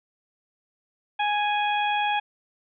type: harmonic tone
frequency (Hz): 830.6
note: G#5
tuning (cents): 0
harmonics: 1 / 2 / 3 / 4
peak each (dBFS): -23 / -31 / -30 / -33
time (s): 1.19-2.2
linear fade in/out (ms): 10
effects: none